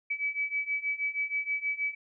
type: beating tone pair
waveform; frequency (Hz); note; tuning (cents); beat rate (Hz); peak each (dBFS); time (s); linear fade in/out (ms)
sine; 2287 / 2293.3; D7 / D7; -47 / -42; 6.3; -33 / -31; 0.1-1.95; 10
effects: none